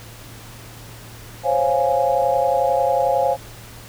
sine chord, Db major seventh, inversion third, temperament equal, 523.3 / 554.4 / 698.5 / 830.6 Hz, C5 / Db5 / F5 / Ab5, 0 / 0 / 0 / 0 cents, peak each -21 dBFS, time 1.43-3.37 s, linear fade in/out 50 ms, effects added 114 Hz sine -41 dBFS peak until 3.88 s + pink hiss -41 dBFS RMS until 3.88 s

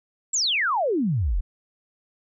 sine exponential sweep, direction down, 7902 to 35.67 Hz, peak -20 dBFS, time 0.33-1.41 s, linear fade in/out 10 ms, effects none

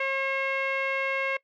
sawtooth tone with low-pass filter, 540 Hz, C#5, 45 cents flat, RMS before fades -28 dBFS, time 0-1.37 s, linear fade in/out 5 ms, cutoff 2300 Hz, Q 5.2, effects noise-tail reverb RT60 0.1 s tail -21 dB re dry

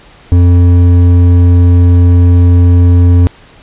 sine tone with hard clipping, 88 Hz, F2, 14 cents sharp, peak -4 dBFS, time 0.32-3.27 s, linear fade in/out 0 ms, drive 8 dB, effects pink hiss -39 dBFS RMS until 3.62 s + resampled to 8000 Hz

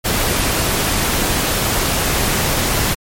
pink noise, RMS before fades -17 dBFS, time 0.04-2.95 s, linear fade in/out 20 ms, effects MP3 64 kbps

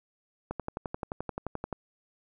click train, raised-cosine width 1 ms, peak -19 dBFS, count 15, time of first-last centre 0.51-1.727 s, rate 11.5 Hz, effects none

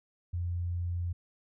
sine tone, 87.31 Hz, F2, in tune, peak -30 dBFS, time 0.33-1.13 s, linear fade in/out 10 ms, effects none

